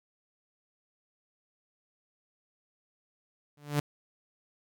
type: tone with exponential growth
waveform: sawtooth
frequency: 146.3 Hz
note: D3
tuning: 6 cents flat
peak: -19 dBFS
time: 3.57-3.8 s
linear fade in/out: 5 ms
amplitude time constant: 50 ms
effects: none